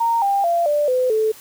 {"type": "tone with pitch steps", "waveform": "sine", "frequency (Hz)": [925, 796, 685, 589.5, 507.3, 436.5], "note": ["A#5", "G5", "F5", "D5", "B4", "A4"], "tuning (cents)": [-14, 26, -34, 6, 46, -14], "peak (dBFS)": -15, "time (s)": [0, 1.32], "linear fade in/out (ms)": 10, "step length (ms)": 220, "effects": ["white hiss -43 dBFS RMS until 1.4 s"]}